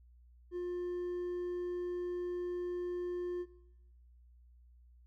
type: tone with hard clipping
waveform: triangle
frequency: 354.8 Hz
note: F4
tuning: 27 cents sharp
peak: -36 dBFS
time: 0.51-3.46 s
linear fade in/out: 50 ms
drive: 5 dB
effects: noise-tail reverb RT60 0.9 s tail -17 dB re dry + added 60 Hz sine -58 dBFS peak until 5.06 s